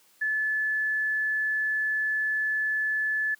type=tone; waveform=sine; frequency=1730 Hz; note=A6; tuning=30 cents flat; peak=-24 dBFS; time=0.21-3.35 s; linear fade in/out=10 ms; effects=white hiss -61 dBFS RMS until 3.39 s + high-pass 150 Hz 12 dB/octave

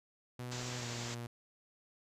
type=tone with pitch glide; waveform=sawtooth; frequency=123.5 to 119.02 Hz; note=B2 to A#2; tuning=0 to +36 cents; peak=-37 dBFS; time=0.39-1.27 s; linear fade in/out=5 ms; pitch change=-64 cents; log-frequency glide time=0.78-0.85 s
type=low-pass noise; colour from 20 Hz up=white; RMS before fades=-45 dBFS; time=0.51-1.15 s; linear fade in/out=10 ms; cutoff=7600 Hz; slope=96 dB/octave
effects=resampled to 32000 Hz

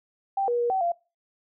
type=tone with pitch steps; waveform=sine; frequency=784 / 480.4 / 477.1 / 762 / 689 Hz; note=G5 / B4 / A#4 / G5 / F5; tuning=0 / -48 / +40 / -49 / -24 cents; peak=-22 dBFS; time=0.37-0.92 s; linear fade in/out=5 ms; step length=110 ms; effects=noise-tail reverb RT60 0.3 s tail -22 dB re dry

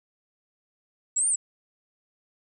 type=linear two-way sweep; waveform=sine; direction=up then down; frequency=7500 to 9240 to 7520 Hz; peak=-21 dBFS; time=1.16-1.36 s; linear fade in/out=10 ms; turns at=1.29 s; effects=none

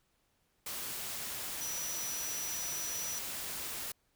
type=tone in noise; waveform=sine; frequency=5880 Hz; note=F#8; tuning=12 cents flat; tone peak=-38 dBFS; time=1.61-3.19 s; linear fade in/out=5 ms; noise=white; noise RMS=-40 dBFS; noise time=0.66-3.92 s; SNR=-1 dB; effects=pink hiss -75 dBFS RMS until 4.15 s

